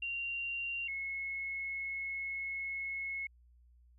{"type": "tone pair in turn", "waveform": "sine", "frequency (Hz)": [2766, 2181], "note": ["F7", "C#7"], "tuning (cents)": [-17, -29], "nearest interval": "major third", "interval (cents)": 412, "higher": "first", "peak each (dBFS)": [-35, -36], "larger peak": "first", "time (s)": [[0.02, 0.88], [0.88, 3.27]], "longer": "second", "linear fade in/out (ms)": 5, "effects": ["added 60 Hz sine -60 dBFS peak until 3.98 s"]}